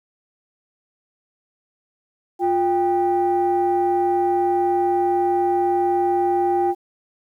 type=tone pair together; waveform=sine; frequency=352.8 / 792 Hz; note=F4 / G5; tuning=+18 / +18 cents; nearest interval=octave + major second; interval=1400 cents; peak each=-18 dBFS; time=2.39-6.75 s; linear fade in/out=50 ms; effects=tanh soft clip ceiling -11 dBFS + 9-bit